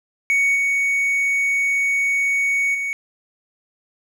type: tone with level steps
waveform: triangle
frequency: 2231 Hz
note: C#7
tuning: 11 cents sharp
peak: -13 / -15 / -20 dBFS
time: 0.3-2.93 s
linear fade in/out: 0 ms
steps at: 0.55 / 2.74 s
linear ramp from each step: 10 ms
effects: none